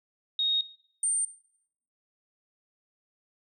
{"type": "tone pair in turn", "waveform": "sine", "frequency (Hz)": [3735, 8867], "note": ["A#7", "C#9"], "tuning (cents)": [3, -1], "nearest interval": "octave + minor third", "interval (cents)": 1496, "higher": "second", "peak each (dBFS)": -24, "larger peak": "neither", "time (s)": [[0.39, 0.61], [1.03, 1.25]], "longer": "neither", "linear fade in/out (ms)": 2, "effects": ["noise-tail reverb RT60 0.7 s tail -19 dB re dry"]}